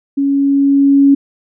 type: tone with level ramp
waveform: sine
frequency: 278.3 Hz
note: C#4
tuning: 7 cents sharp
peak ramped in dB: -11 to -4 dBFS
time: 0.17-1.15 s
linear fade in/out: 10 ms
effects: none